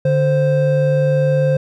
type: tone pair together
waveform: triangle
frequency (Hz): 146.85 / 523.3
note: D3 / C5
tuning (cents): 0 / 0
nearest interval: octave + minor seventh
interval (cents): 2200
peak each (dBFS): -13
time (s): 0.05-1.57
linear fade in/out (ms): 5
effects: none